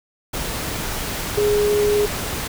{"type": "tone in noise", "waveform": "sine", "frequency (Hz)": 415.3, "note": "G#4", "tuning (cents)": 0, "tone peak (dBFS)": -15, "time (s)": [1.37, 2.06], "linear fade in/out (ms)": 10, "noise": "pink", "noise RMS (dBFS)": -26, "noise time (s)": [0.33, 2.48], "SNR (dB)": 8, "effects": []}